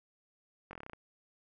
slowing click train, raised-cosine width 0.5 ms, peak -30 dBFS, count 9, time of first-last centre 0.71-0.933 s, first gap 21 ms, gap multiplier 1.08, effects none

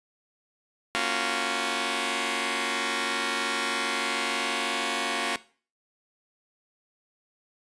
5% pulse chord, Gb major seventh, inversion first, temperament just, 231.2 / 277.5 / 346.9 / 370 Hz, Bb3 / Db4 / F4 / Gb4, -14 / +2 / -12 / 0 cents, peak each -21 dBFS, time 0.95-5.36 s, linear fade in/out 0 ms, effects noise-tail reverb RT60 0.4 s tail -18 dB re dry + resampled to 22050 Hz

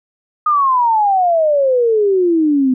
sine exponential sweep, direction down, 1243 to 251.5 Hz, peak -10 dBFS, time 0.46-2.74 s, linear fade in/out 5 ms, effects none

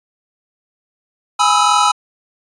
square chord, E major seventh, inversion first, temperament equal with one note detuned, 830.6 / 987.8 / 1275.8 / 1318.5 Hz, G#5 / B5 / D#6 / E6, 0 / 0 / +43 / 0 cents, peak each -17 dBFS, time 1.39-1.92 s, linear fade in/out 10 ms, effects resampled to 22050 Hz

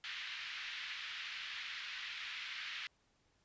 pink band-pass noise, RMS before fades -45 dBFS, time 0.04-2.87 s, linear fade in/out 0 ms, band 1700 to 3900 Hz, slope 24 dB/octave, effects pink hiss -75 dBFS RMS until 3.44 s + resampled to 16000 Hz

